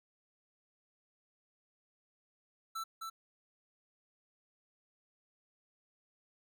square tone with echo, 1328 Hz, E6, 12 cents sharp, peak -38 dBFS, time 2.75-2.84 s, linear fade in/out 10 ms, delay 260 ms, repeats 1, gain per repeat -3 dB, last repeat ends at 3.1 s, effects none

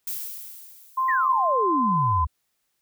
violet noise with exponential decay, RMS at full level -29 dBFS, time 0.07-1.55 s, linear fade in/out 5 ms, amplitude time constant 320 ms
sine tone with pitch glide, 1045 to 1019.4 Hz, C6 to C6, -2 to -45 cents, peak -20 dBFS, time 0.97-2.25 s, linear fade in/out 10 ms, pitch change -43 cents, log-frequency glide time 1.59-2.02 s
sine exponential sweep, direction down, 1975 to 69.3 Hz, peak -23 dBFS, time 1.08-2.27 s, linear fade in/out 10 ms
effects white hiss -74 dBFS RMS until 2.81 s

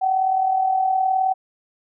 sine tone with amplitude modulation, 759 Hz, F#5, 44 cents sharp, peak -14 dBFS, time 0.01-1.34 s, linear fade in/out 20 ms, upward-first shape sine, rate 39.2 Hz, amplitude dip 55%, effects none

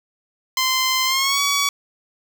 10% pulse tone with pitch glide, 1038 to 1131.9 Hz, C6 to C#6, -14 to +36 cents, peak -9 dBFS, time 0.57-1.69 s, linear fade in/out 2 ms, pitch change +150 cents, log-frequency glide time 1.05-1.4 s, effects none

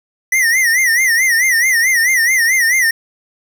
square tone with vibrato, 1953 Hz, B6, 20 cents flat, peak -11 dBFS, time 0.32-2.91 s, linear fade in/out 5 ms, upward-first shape sine, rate 4.6 Hz, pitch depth 140 cents each way, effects 7-bit

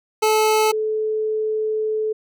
25% pulse / sine tone pair in turn, 433.4 / 433.4 Hz, A4 / A4, -26 / -26 cents, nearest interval unison, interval 0 cents, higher neither, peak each -11 / -19 dBFS, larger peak first, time 0.22-0.72 / 0.72-2.13 s, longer second, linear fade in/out 10 ms, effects none

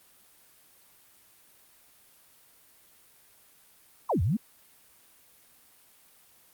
sine exponential two-way sweep, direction down then up, 1174.7 to 77.78 to 250.5 Hz, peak -23 dBFS, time 4.09-4.37 s, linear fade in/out 10 ms, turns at 4.22 s, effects white hiss -59 dBFS RMS until 6.53 s + Opus 32 kbps

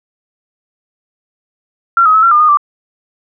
sine tone with pitch steps, 1368 / 1265 / 1296 / 1363 / 1206 / 1230 / 1172 Hz, F6 / D#6 / E6 / F6 / D6 / D#6 / D6, -36 / +28 / -30 / -43 / +46 / -20 / -4 cents, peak -5 dBFS, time 1.97-2.572 s, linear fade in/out 2 ms, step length 86 ms, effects none

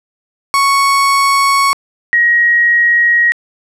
35% pulse / sine tone pair in turn, 1108.7 / 1892.3 Hz, C#6 / A#6, 0 / +25 cents, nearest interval major sixth, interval 925 cents, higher second, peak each -7 dBFS, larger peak neither, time 0.54-1.73 / 2.13-3.32 s, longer neither, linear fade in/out 0 ms, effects low-pass 12000 Hz 12 dB/octave

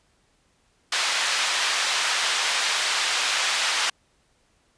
white band-pass noise, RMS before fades -24 dBFS, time 0.92-3.9 s, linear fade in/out 5 ms, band 900 to 4400 Hz, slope 12 dB/octave, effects pink hiss -65 dBFS RMS until 4.77 s + resampled to 22050 Hz

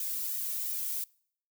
violet noise with flanger, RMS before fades -34 dBFS, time 0-1.04 s, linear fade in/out 2 ms, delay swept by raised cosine 1.6 to 2.2 ms, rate 2.8 Hz, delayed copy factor +0.8, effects noise-tail reverb RT60 0.6 s tail -25 dB re dry

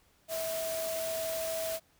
sine tone in noise, 650 Hz, E5, 24 cents flat, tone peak -33 dBFS, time 0.28-1.8 s, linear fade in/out 50 ms, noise white, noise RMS -39 dBFS, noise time 0.28-1.8 s, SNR +3 dB, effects pink hiss -67 dBFS RMS until 1.99 s

